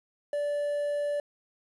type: tone with quantisation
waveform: triangle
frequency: 582 Hz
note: D5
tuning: 16 cents flat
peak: -25 dBFS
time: 0.33-1.2 s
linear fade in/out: 2 ms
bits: 9
effects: resampled to 24000 Hz